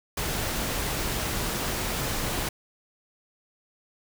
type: noise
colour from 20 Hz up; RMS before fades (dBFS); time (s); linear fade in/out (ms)
pink; -29; 0.17-2.49; 5
effects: none